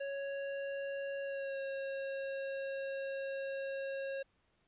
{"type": "tone with pitch glide", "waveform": "square", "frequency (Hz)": [554.4, 544.2], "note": ["C#5", "C#5"], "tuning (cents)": [0, -32], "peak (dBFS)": -38, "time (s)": [0, 4.23], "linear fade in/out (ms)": 10, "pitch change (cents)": -32, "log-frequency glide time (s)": [1.23, 1.59], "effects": ["pink hiss -75 dBFS RMS until 4.67 s", "resampled to 8000 Hz"]}